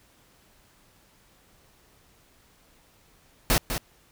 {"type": "noise with echo", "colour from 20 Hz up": "pink", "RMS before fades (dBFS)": -21, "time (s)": [3.5, 3.58], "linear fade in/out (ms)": 0, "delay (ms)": 200, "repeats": 1, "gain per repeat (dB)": -8, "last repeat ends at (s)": 3.78, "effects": ["pink hiss -60 dBFS RMS until 4.11 s"]}